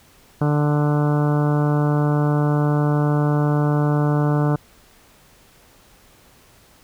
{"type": "harmonic tone with a mistuned harmonic", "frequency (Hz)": 147.8, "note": "D3", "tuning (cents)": 11, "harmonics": [1, 2, 3, 4, 5, 6, 7, 8, 9, 10], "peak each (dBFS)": [-17, -23, -27, -29, -31, -33, -34, -35, -36, -37], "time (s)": [0.41, 4.56], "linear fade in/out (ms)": 5, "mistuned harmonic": 9, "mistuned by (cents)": -15, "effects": ["pink hiss -52 dBFS RMS until 6.83 s"]}